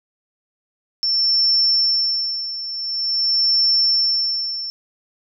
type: tone with tremolo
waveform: sine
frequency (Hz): 5390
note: E8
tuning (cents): +38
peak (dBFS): -13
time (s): 1.03-4.7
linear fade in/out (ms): 0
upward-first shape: sine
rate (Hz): 0.47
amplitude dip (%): 75
effects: none